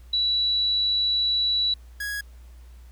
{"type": "tone pair in turn", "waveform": ["sine", "45% pulse"], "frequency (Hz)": [3933, 1661.8], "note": ["B7", "G#6"], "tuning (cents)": [-8, 1], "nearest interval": "octave + minor third", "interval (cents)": 1491, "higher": "first", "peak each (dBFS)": [-20, -28], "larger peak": "first", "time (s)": [[0.13, 1.74], [2, 2.21]], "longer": "first", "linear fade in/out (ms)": 5, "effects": ["added 60 Hz sine -43 dBFS peak until 2.91 s", "pink hiss -60 dBFS RMS until 2.91 s"]}